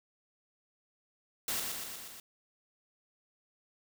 white noise with echo, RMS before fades -34 dBFS, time 1.48-1.6 s, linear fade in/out 2 ms, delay 120 ms, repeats 5, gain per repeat -3 dB, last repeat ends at 2.2 s, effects none

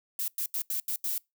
violet noise bursts at uneven times, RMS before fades -31 dBFS, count 6, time 0.19-0.28 / 0.38-0.46 / 0.54-0.62 / 0.7-0.8 / 0.88-0.96 / 1.04-1.18 s, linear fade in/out 2 ms, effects noise-tail reverb RT60 0.2 s tail -25 dB re dry

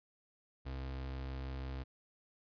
35% pulse tone, 66.1 Hz, C2, 18 cents sharp, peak -38 dBFS, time 0.65-1.84 s, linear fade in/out 20 ms, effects resampled to 11025 Hz

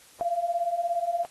sine beating tone pair, 676 / 693 Hz, E5 / F5, +43 / -14 cents, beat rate 17 Hz, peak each -30 / -26 dBFS, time 0.21-1.25 s, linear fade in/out 0 ms, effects white hiss -54 dBFS RMS until 1.3 s + AAC 32 kbps

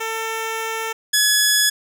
10% pulse tone pair in turn, 447.7 / 1694 Hz, A4 / G#6, +30 / +34 cents, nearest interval octave + major seventh, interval 2304 cents, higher second, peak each -15 / -5 dBFS, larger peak second, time 0-0.93 / 1.13-1.7 s, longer first, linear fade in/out 10 ms, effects none

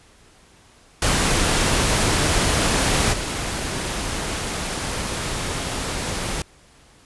pink noise with level steps, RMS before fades -19 / -26 dBFS, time 1.02-6.42 s, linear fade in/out 2 ms, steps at 3.12 s, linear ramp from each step 20 ms, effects pink hiss -52 dBFS RMS until 7.05 s + resampled to 24000 Hz

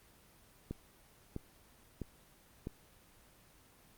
click train, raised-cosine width 3 ms, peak -26 dBFS, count 4, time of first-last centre 0.71-2.671 s, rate 1.53 Hz, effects pink hiss -63 dBFS RMS until 3.97 s + Opus 24 kbps

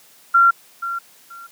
sine tone with echo, 1375 Hz, F6, 27 cents flat, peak -9 dBFS, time 0.34-0.51 s, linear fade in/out 10 ms, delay 480 ms, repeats 2, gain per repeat -13 dB, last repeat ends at 1.47 s, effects white hiss -50 dBFS RMS until 1.51 s + high-pass 150 Hz 12 dB/octave

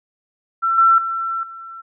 sine tone with level steps, 1345 Hz, E6, 34 cents sharp, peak -15 / -9 / -20 / -32 dBFS, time 0.62-1.82 s, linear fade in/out 20 ms, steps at 0.78 / 0.98 / 1.43 s, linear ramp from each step 2 ms, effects none

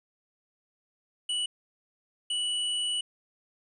square tone bursts at uneven times, 2950 Hz, F#7, 6 cents flat, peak -28 dBFS, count 2, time 1.29-1.46 / 2.3-3.01 s, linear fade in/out 5 ms, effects resampled to 24000 Hz

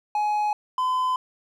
triangle tone pair in turn, 840 / 1017.9 Hz, G#5 / C6, +19 / -48 cents, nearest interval minor third, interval 333 cents, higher second, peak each -19 dBFS, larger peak neither, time 0.15-0.53 / 0.78-1.16 s, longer neither, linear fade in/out 2 ms, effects none

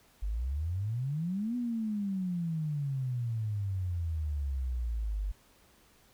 sine exponential two-way sweep, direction up then down, 47.82 to 247.9 to 47.82 Hz, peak -30 dBFS, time 0.22-5.32 s, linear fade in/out 10 ms, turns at 1.56 s, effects pink hiss -63 dBFS RMS until 6.13 s

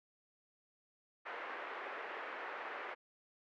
white band-pass noise, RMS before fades -45 dBFS, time 1.25-2.95 s, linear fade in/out 20 ms, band 380 to 2000 Hz, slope 24 dB/octave, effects none

